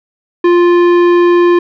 sine tone with tanh clipping, 349.2 Hz, F4, in tune, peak -7 dBFS, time 0.44-1.59 s, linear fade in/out 5 ms, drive 14 dB, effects none

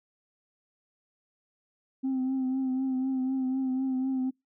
sine tone with vibrato, 261.6 Hz, C4, in tune, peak -24 dBFS, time 2.03-4.31 s, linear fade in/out 20 ms, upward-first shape triangle, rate 4 Hz, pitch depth 39 cents each way, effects noise-tail reverb RT60 0.2 s tail -25 dB re dry + tanh soft clip ceiling -24 dBFS

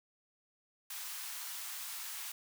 white high-pass noise, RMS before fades -43 dBFS, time 0.9-2.32 s, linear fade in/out 5 ms, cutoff 860 Hz, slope 24 dB/octave, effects none

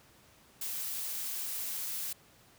blue noise, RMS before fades -37 dBFS, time 0.61-2.13 s, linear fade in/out 5 ms, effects pink hiss -61 dBFS RMS until 2.58 s + high-pass 60 Hz 12 dB/octave

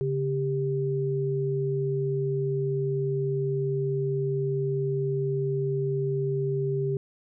sine tone pair together, 139.9 / 395.3 Hz, C#3 / G4, +16 / +15 cents, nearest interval octave + tritone, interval 1799 cents, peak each -27 dBFS, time 0.01-6.97 s, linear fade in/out 0 ms, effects none

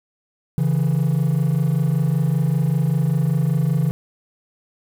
triangle tone pair together, 138.3 / 163.46 Hz, C#3 / E3, -4 / -14 cents, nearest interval minor third, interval 290 cents, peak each -16 dBFS, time 0.58-3.91 s, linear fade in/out 0 ms, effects tanh soft clip ceiling -10 dBFS + 7-bit

